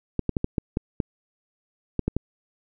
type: clicks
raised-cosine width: 3 ms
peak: -10 dBFS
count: 10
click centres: 0.193 / 0.293 / 0.368 / 0.444 / 0.582 / 0.771 / 1.002 / 1.993 / 2.08 / 2.166 s
effects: none